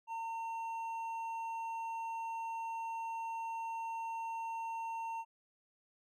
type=tone with hard clipping; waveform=triangle; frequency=910 Hz; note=A#5; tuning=42 cents flat; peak=-39 dBFS; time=0.07-5.25 s; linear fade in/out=50 ms; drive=8 dB; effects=none